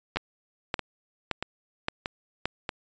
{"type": "two click trains", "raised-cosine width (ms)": 0.3, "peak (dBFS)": [-10, -14], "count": [5, 5], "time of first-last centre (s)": [[0.17, 2.456], [0.16, 2.692]], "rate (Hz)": [1.75, 1.58], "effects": ["resampled to 16000 Hz"]}